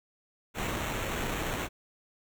pink noise with sample-and-hold, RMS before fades -33 dBFS, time 0.54-1.69 s, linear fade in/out 50 ms, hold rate 4900 Hz, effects none

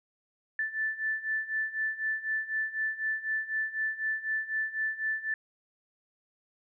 sine beating tone pair, 1756 / 1760 Hz, A6 / A6, -4 / 0 cents, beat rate 4 Hz, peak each -34 / -31 dBFS, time 0.59-5.34 s, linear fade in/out 2 ms, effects none

